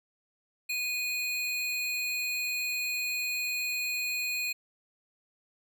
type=tone pair together; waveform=square; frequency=2477 / 4217 Hz; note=D#7 / C8; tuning=-8 / +13 cents; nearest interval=major sixth; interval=921 cents; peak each=-31 / -38 dBFS; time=0.69-4.53 s; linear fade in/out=10 ms; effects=none